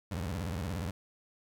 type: tone with vibrato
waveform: 25% pulse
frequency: 87 Hz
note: F2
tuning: 6 cents flat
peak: -30 dBFS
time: 0.11-0.91 s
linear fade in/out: 5 ms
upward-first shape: sine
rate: 17 Hz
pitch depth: 270 cents each way
effects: 12-bit